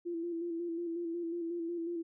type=tone with vibrato; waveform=sine; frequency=339 Hz; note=E4; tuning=49 cents sharp; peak=-34 dBFS; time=0.05-2.03 s; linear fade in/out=20 ms; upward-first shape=square; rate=5.5 Hz; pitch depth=35 cents each way; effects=none